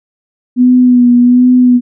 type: tone with vibrato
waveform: sine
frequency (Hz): 246.9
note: B3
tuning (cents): 0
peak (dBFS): -3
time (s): 0.56-1.81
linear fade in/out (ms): 50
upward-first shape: sine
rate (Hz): 1.3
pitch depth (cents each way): 30
effects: none